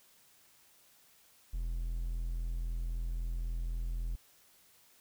triangle tone, 41.89 Hz, E1, 29 cents sharp, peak -31 dBFS, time 1.53-4.16 s, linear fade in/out 10 ms, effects white hiss -64 dBFS RMS until 5 s

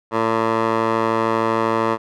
15% pulse tone with band-pass filter, 112.9 Hz, A2, 45 cents sharp, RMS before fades -19 dBFS, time 0.11-1.98 s, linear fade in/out 50 ms, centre 850 Hz, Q 1.7, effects none

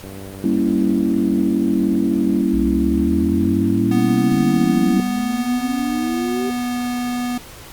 click train, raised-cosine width 2 ms, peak -22 dBFS, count 231, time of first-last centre 0.04-2.411 s, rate 97 Hz
sine chord, G diminished seventh, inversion none, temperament equal, 196 / 233.1 / 277.2 / 329.6 Hz, G3 / Bb3 / Db4 / Fb4, 0 / 0 / 0 / 0 cents, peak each -20 dBFS, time 0.44-5 s, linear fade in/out 2 ms
sine exponential sweep, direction up, 58.8 to 392 Hz, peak -22 dBFS, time 2.53-6.5 s, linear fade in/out 5 ms
square tone with pitch glide, 246.9 to 245.2 Hz, B3 to B3, 0 to -12 cents, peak -21 dBFS, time 3.91-7.38 s, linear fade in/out 5 ms, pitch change -12 cents, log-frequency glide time 5.24-6.34 s
effects pink hiss -39 dBFS RMS until 7.72 s + Opus 48 kbps

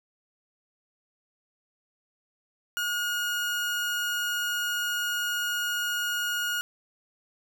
30% pulse tone, 1437 Hz, F6, 49 cents sharp, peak -24 dBFS, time 2.77-6.61 s, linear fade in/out 0 ms, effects none

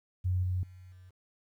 sine tone with level steps, 91.4 Hz, F#2, 21 cents flat, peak -26 / -28 / -48 / -50 dBFS, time 0.24-1.11 s, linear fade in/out 20 ms, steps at 0.43 / 0.63 / 0.92 s, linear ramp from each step 2 ms, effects 11-bit

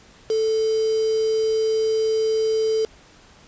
sine tone with quantisation, 440 Hz, A4, in tune, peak -18 dBFS, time 0.3-2.85 s, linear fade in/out 2 ms, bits 5, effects pink hiss -50 dBFS RMS until 3.47 s + resampled to 16000 Hz

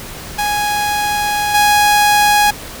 sawtooth tone with level steps, 830 Hz, G#5, 1 cent flat, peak -11 / -5 dBFS, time 0.38-2.51 s, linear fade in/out 10 ms, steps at 1.54 s, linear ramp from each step 10 ms, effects pink hiss -30 dBFS RMS until 2.8 s

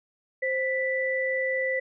sine tone pair together, 523.3 / 1975.7 Hz, C5 / B6, 0 / 0 cents, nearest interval octave + major seventh, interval 2300 cents, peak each -27 dBFS, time 0.42-1.8 s, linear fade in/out 10 ms, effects none

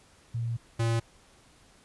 sine / square tone pair in turn, 116.54 / 115.13 Hz, A#2 / A#2, 0 / -21 cents, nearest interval unison, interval 21 cents, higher first, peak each -28 / -25 dBFS, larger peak second, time 0.34-0.57 / 0.79-1 s, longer first, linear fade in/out 10 ms, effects pink hiss -59 dBFS RMS until 1.84 s + resampled to 24000 Hz

